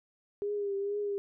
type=tone with vibrato; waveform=sine; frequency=404.1 Hz; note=G#4; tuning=47 cents flat; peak=-30 dBFS; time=0.42-1.18 s; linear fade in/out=0 ms; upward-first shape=triangle; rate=2.2 Hz; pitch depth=48 cents each way; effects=none